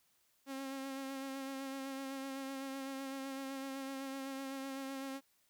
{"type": "tone with vibrato", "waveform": "sawtooth", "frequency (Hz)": 270, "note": "C#4", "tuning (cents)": -45, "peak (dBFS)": -37, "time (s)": [0.46, 5.21], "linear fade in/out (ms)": 50, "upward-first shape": "sine", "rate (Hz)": 7.9, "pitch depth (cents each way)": 25, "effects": ["white hiss -74 dBFS RMS until 5.49 s"]}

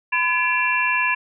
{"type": "tone cluster", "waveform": "sine", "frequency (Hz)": [1009, 1705, 2362, 2710], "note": ["B5", "G#6", "D7", "E7"], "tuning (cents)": [37, 45, 9, 47], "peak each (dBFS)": -23, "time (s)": [0.12, 1.15], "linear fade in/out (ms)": 10, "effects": []}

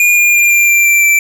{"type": "tone with pitch steps", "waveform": "square", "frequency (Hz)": [2428, 2413, 2397, 2382, 2367, 2352, 2337], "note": ["D#7", "D7", "D7", "D7", "D7", "D7", "D7"], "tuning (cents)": [-43, 46, 35, 24, 13, 2, -9], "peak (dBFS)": -7, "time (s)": [0, 1.19], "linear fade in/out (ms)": 2, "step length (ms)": 170, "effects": []}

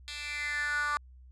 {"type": "tone with high-pass filter sweep", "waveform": "10% pulse", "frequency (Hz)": 293.7, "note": "D4", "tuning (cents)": 0, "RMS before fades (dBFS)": -33, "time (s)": [0.08, 0.97], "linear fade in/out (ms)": 0, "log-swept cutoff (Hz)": [3000, 1200], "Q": 6.2, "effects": ["added 63 Hz sine -50 dBFS peak until 1.31 s", "resampled to 22050 Hz"]}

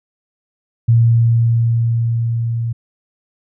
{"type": "tone with level ramp", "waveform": "sine", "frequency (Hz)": 116.1, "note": "A#2", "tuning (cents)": -7, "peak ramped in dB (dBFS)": [-7, -17], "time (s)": [0.88, 2.73], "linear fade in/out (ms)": 10, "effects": []}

